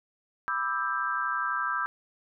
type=chord; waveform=sine; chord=E minor seventh; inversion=second; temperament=just; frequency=988.9 / 1186.7 / 1318.5 / 1582.2 Hz; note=B5 / D6 / E6 / G6; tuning=+2 / +18 / 0 / +16 cents; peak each=-35 / -33 / -31 / -31 dBFS; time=0.48-1.86 s; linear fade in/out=0 ms; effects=none